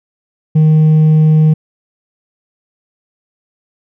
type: tone with hard clipping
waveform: triangle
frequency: 155.7 Hz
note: D#3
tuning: 2 cents sharp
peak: -4 dBFS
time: 0.55-1.54 s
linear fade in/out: 10 ms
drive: 1 dB
effects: none